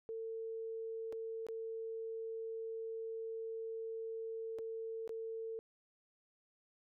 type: tone with dropouts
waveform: sine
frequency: 450 Hz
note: A4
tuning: 39 cents sharp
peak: -40 dBFS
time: 0.09-5.59 s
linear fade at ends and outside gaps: 0 ms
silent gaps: 1.125-1.129 / 1.467-1.486 / 4.586-4.59 / 5.077-5.093 s
effects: none